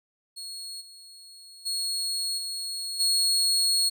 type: tone with level steps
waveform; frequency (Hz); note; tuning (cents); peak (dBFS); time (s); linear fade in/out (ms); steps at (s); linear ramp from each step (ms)
30% pulse; 4319; C#8; -46; -33 / -43 / -24 / -28 / -18; 0.36-3.9; 20; 0.8 / 1.65 / 2.37 / 2.99; 20
effects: none